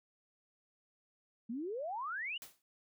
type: exponential sweep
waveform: sine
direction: up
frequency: 217.3 to 3007 Hz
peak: -37 dBFS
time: 1.49-2.38 s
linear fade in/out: 10 ms
type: noise with exponential decay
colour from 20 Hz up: white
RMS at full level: -46 dBFS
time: 2.42-2.62 s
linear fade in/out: 1 ms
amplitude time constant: 43 ms
effects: none